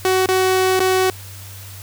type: tone with dropouts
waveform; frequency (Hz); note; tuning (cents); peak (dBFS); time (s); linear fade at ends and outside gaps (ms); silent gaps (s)
sawtooth; 374.5; F#4; +21; -10; 0.05-1.1; 1; 0.26-0.288 / 0.794-0.803
effects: added 97 Hz sine -35 dBFS peak until 1.82 s + white hiss -39 dBFS RMS until 1.82 s

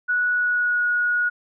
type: tone with pitch glide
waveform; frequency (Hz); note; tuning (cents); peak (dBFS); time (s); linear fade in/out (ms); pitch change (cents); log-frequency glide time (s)
sine; 1469 to 1452.1; F#6 to F#6; -13 to -33; -18; 0.08-1.3; 20; -20; 0.32-0.86
effects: none

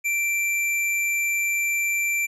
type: tone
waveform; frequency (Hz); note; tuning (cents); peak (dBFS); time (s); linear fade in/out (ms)
square; 2349; D7; 0; -22; 0.04-2.27; 20
effects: resampled to 32000 Hz

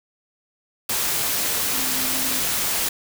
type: tone in noise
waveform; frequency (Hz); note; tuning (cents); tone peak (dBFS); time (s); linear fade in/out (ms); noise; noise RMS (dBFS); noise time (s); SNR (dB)
sine; 260.5; C4; -7; -34; 1.73-2.4; 5; white; -23; 0.89-2.89; -14
effects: none

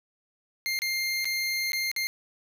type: tone with dropouts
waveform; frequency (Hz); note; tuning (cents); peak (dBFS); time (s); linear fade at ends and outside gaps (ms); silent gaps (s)
25% pulse; 2110; C7; +14; -23; 0.66-2.07; 0; 0.79-0.819 / 1.245-1.254 / 1.72-1.732 / 1.915-1.963
effects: none

